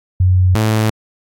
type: tone pair in turn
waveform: sine / sawtooth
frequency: 91.9 / 109.29 Hz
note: F#2 / A2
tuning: -11 / -11 cents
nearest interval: minor third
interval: 300 cents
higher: second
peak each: -8 dBFS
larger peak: neither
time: 0.2-0.55 / 0.55-0.9 s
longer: neither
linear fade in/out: 5 ms
effects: AAC 64 kbps